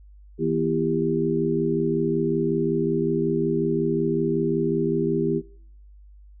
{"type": "harmonic tone with a mistuned harmonic", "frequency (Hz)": 79.5, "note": "D#2", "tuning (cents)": 38, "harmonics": [2, 3, 4, 5], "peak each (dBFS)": [-27, -27, -26, -24], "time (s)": [0.38, 5.42], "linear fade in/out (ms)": 50, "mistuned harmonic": 4, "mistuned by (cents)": 75, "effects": ["noise-tail reverb RT60 0.7 s tail -23 dB re dry", "added 50 Hz sine -45 dBFS peak until 6.4 s"]}